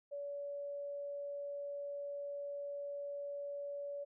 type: tone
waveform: sine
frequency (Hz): 570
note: C#5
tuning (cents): +48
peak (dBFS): -40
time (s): 0.11-4.05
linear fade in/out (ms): 20
effects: none